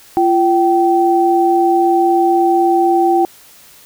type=tone pair together; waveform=sine; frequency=343.6 / 773 Hz; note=F4 / G5; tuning=-28 / -24 cents; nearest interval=octave + major second; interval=1404 cents; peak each=-12 / -12 dBFS; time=0.17-3.25 s; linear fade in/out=0 ms; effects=white hiss -43 dBFS RMS until 3.85 s